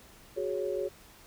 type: chord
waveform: sine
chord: F# suspended second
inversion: none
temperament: just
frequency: 370 / 416.2 / 555 Hz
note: F#4 / G#4 / C#5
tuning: 0 / +4 / +2 cents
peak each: -34 dBFS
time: 0.36-0.89 s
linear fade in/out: 20 ms
effects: pink hiss -55 dBFS RMS until 1.26 s